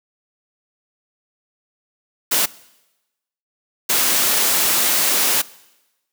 white noise bursts at uneven times, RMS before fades -17 dBFS, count 2, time 2.31-2.46 / 3.89-5.42 s, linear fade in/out 10 ms, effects noise-tail reverb RT60 1.0 s tail -21 dB re dry + high-pass 200 Hz 12 dB/octave

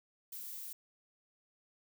violet noise, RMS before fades -45 dBFS, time 0.32-0.73 s, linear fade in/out 5 ms, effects none

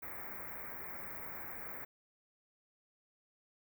white band-stop noise, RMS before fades -45 dBFS, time 0.02-1.85 s, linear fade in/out 10 ms, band 2300 to 15000 Hz, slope 96 dB/octave, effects none

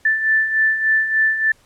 sine beating tone pair, 1760 / 1763.4 Hz, A6 / A6, 0 / +3 cents, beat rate 3.4 Hz, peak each -22 / -15 dBFS, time 0.05-1.52 s, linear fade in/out 5 ms, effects pink hiss -55 dBFS RMS until 1.65 s + low-pass 11000 Hz 12 dB/octave

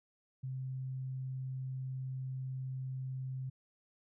sine tone, 130.81 Hz, C3, in tune, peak -37 dBFS, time 0.43-3.5 s, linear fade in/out 10 ms, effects none

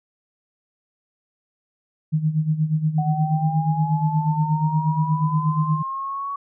sine tone with tremolo, 155.56 Hz, D#3, in tune, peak -15 dBFS, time 2.12-5.83 s, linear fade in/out 20 ms, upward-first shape sine, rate 8.4 Hz, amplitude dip 75%
sine linear sweep, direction up, 740 to 1125 Hz, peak -25 dBFS, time 2.98-6.36 s, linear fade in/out 5 ms
effects none

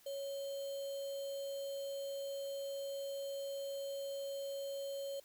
sine tone with sample-and-hold, 554.4 Hz, C#5, in tune, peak -39 dBFS, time 0.06-5.2 s, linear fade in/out 5 ms, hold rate 3675 Hz, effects white hiss -65 dBFS RMS until 5.24 s

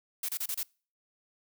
blue noise bursts, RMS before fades -33 dBFS, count 5, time 0.23-0.631 s, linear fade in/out 5 ms, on 57 ms, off 29 ms, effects noise-tail reverb RT60 0.4 s tail -26 dB re dry

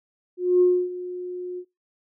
sine tone with ADSR envelope, 360 Hz, F#4, 47 cents flat, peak -12 dBFS, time 0.37-1.65 s, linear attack 240 ms, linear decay 280 ms, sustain -17 dB, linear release 67 ms, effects noise-tail reverb RT60 0.2 s tail -22 dB re dry + tanh soft clip ceiling -8 dBFS

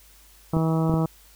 harmonic tone, 161.3 Hz, E3, 37 cents flat, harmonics 1 / 2 / 3 / 4 / 5 / 6 / 7 / 8, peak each -21 / -27 / -31 / -33 / -35 / -37 / -38 / -39 dBFS, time 0.53-1.06 s, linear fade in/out 5 ms
clicks, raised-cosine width 3 ms, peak -15 dBFS, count 3, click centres 0.568 / 0.896 / 0.94 s
effects added 50 Hz sine -54 dBFS peak until 1.35 s + white hiss -54 dBFS RMS until 1.35 s

